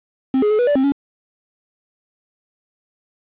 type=tone with pitch steps; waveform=triangle; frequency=263.7 / 419 / 427.4 / 488.3 / 582 / 264.9 / 280.7 Hz; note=C4 / G#4 / G#4 / B4 / D5 / C4 / C#4; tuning=+14 / +15 / +50 / -20 / -16 / +22 / +22 cents; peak=-11 dBFS; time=0.34-0.921 s; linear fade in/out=2 ms; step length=83 ms; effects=resampled to 8000 Hz + 7-bit